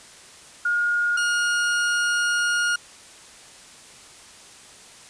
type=tone pair in turn; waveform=sine / 40% pulse; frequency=1428 / 1428 Hz; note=F6 / F6; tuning=+38 / +38 cents; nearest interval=unison; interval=0 cents; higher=neither; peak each=-19 dBFS; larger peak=neither; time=0.65-1.17 / 1.17-2.76 s; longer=second; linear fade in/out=5 ms; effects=white hiss -46 dBFS RMS until 5.09 s + resampled to 22050 Hz